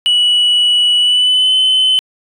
sine tone with pitch glide, 2941 to 3043 Hz, F#7 to F#7, -11 to +48 cents, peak -6 dBFS, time 0.06-1.99 s, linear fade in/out 0 ms, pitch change +59 cents, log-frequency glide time 0.98-1.54 s, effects tanh soft clip ceiling -7 dBFS

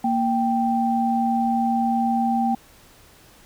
sine tone pair together, 233.1 / 784 Hz, A#3 / G5, 0 / 0 cents, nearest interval octave + major sixth, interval 2100 cents, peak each -21 / -21 dBFS, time 0.04-2.55 s, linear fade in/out 5 ms, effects pink hiss -51 dBFS RMS until 3.45 s

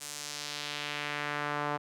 sawtooth tone with band-pass filter sweep, 146.83 Hz, D3, in tune, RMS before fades -36 dBFS, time 0-1.78 s, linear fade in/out 20 ms, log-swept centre 8400 to 980 Hz, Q 1.3, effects none

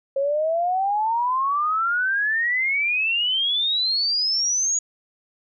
sine exponential sweep, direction up, 539 to 6810 Hz, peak -19 dBFS, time 0.16-4.79 s, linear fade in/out 5 ms, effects none

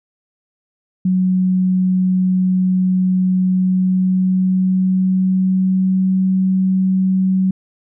sine tone with pitch glide, 185 to 188.23 Hz, F#3 to F#3, 0 to +30 cents, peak -12 dBFS, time 1.05-7.51 s, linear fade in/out 5 ms, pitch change +30 cents, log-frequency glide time 3.44-6.22 s, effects none

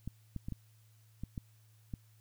clicks, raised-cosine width 5 ms, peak -27 dBFS, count 7, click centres 0.076 / 0.363 / 0.485 / 0.523 / 1.236 / 1.378 / 1.938 s, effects added 109 Hz sine -61 dBFS peak until 2.2 s + white hiss -71 dBFS RMS until 2.2 s

